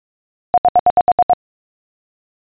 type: tone bursts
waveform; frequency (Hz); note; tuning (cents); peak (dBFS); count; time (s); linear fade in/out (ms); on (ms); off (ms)
sine; 718; F5; +48; -6; 8; 0.54-1.333; 0; 37; 71
effects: resampled to 8000 Hz